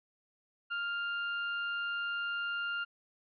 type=tone; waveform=35% pulse; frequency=1400 Hz; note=F6; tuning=4 cents sharp; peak=-31 dBFS; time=0.7-2.85 s; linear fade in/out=20 ms; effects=resampled to 11025 Hz